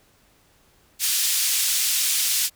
white band-pass noise, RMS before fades -22 dBFS, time 0.99-2.5 s, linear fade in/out 50 ms, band 2900 to 12000 Hz, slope 12 dB/octave, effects pink hiss -59 dBFS RMS until 2.55 s

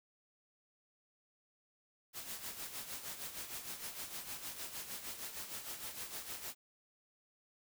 white noise with tremolo, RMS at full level -43 dBFS, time 2.13-6.55 s, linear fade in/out 50 ms, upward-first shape sine, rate 6.5 Hz, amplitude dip 60%, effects none

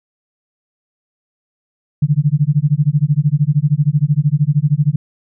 sine tone with tremolo, 147.1 Hz, D3, 3 cents sharp, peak -7 dBFS, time 2.02-4.96 s, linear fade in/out 5 ms, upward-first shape sine, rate 13 Hz, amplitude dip 100%, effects none

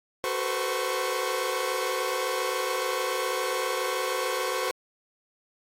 sawtooth tone cluster, 376.1 / 443.6 / 488.9 / 516 / 1102 Hz, F#4 / A4 / B4 / C5 / C#6, +28 / +14 / -18 / -24 / -11 cents, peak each -30 / -32 / -31 / -27 / -29 dBFS, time 0.24-4.71 s, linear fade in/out 0 ms, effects AAC 48 kbps

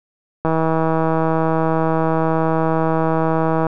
click train, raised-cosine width 1 ms, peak -5 dBFS, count 519, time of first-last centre 0.45-3.667 s, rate 161 Hz, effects none

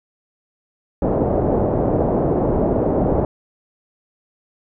white low-pass noise, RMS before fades -18 dBFS, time 1.02-3.25 s, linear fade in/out 2 ms, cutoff 630 Hz, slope 24 dB/octave, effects none

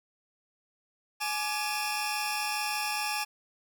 sawtooth tone cluster, 842 / 1177 / 2461 / 2709 / 5460 Hz, G#5 / D6 / D#7 / E7 / F8, +24 / +3 / -20 / +47 / -40 cents, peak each -29 / -35 / -34 / -35 / -35 dBFS, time 1.2-3.25 s, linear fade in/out 20 ms, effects none

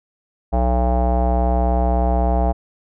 square tone with low-pass filter, 61.74 Hz, B1, in tune, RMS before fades -17 dBFS, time 0.52-2.53 s, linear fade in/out 20 ms, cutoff 740 Hz, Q 8.6, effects none

